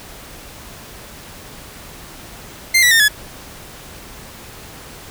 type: tone with pitch steps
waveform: sawtooth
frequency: 2093 / 1952.8 / 1822.1 / 1700 Hz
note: C7 / B6 / A#6 / G#6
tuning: 0 / -20 / -40 / +40 cents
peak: -6 dBFS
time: 2.74-3.084 s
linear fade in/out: 10 ms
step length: 86 ms
effects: pink hiss -37 dBFS RMS until 5.1 s